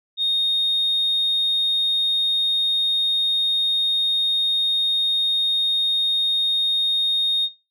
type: tone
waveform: sine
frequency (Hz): 3700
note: A#7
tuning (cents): -14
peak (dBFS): -17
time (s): 0.17-7.49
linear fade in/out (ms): 50
effects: noise-tail reverb RT60 0.3 s tail -20 dB re dry + tanh soft clip ceiling -14 dBFS